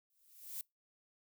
violet noise with exponential growth, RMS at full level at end -40 dBFS, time 0.1-0.61 s, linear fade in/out 1 ms, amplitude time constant 110 ms, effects noise-tail reverb RT60 0.2 s tail -25 dB re dry

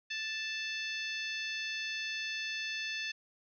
harmonic tone with a mistuned harmonic, 880 Hz, A5, in tune, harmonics 2 / 3 / 4 / 5 / 6 / 7, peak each -40 / -39 / -42 / -46 / -48 / -51 dBFS, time 0.1-3.12 s, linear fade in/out 10 ms, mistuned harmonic 6, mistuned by -29 cents, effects none

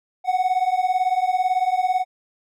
triangle beating tone pair, 732 / 750 Hz, F#5 / F#5, -19 / +23 cents, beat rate 18 Hz, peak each -19 dBFS, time 0.24-2.05 s, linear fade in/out 50 ms, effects none

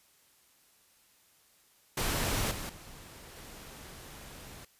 pink noise with level steps, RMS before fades -31 / -39 / -50 / -48 dBFS, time 1.97-4.65 s, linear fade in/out 5 ms, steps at 2.51 / 2.69 / 3.36 s, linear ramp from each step 5 ms, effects white hiss -65 dBFS RMS until 4.79 s + resampled to 32000 Hz

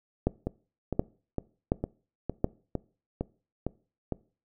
two click trains, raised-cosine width 2 ms, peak -10 / -16 dBFS, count 4 / 9, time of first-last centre 0.27-2.444 / 0.47-4.123 s, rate 1.38 / 2.19 Hz, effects noise-tail reverb RT60 0.4 s tail -22 dB re dry

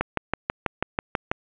click train, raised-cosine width 0.5 ms, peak -7 dBFS, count 9, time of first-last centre 0.01-1.315 s, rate 6.13 Hz, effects resampled to 8000 Hz + 8-bit

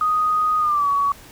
sine tone with pitch glide, 1244.5 to 1128.1 Hz, D#6 to C#6, 0 to +30 cents, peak -16 dBFS, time 0.01-1.12 s, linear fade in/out 2 ms, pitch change -170 cents, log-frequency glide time 0.59-0.89 s, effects pink hiss -44 dBFS RMS until 1.31 s

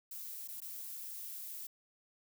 violet noise with dropouts, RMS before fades -45 dBFS, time 0.11-1.67 s, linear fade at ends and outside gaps 5 ms, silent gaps 0.477-0.484 / 0.604-0.617 s, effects none

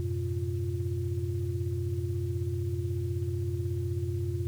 sine tone cluster, 90.4 / 106.5 / 125.1 / 349.3 Hz, F#2 / G#2 / B2 / F4, -40 / +44 / +23 / 0 cents, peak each -31 / -36 / -34 / -36 dBFS, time 0-4.47 s, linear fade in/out 0 ms, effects tanh soft clip ceiling -18 dBFS + 9-bit

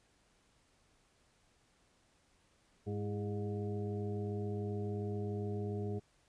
harmonic tone with a mistuned harmonic, 102.8 Hz, G#2, 17 cents flat, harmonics 1 / 2 / 3 / 4 / 6 / 7, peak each -38 / -42 / -48 / -41 / -56 / -52 dBFS, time 2.86-6 s, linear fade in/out 20 ms, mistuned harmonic 3, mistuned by +86 cents, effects pink hiss -71 dBFS RMS until 6.28 s + resampled to 22050 Hz

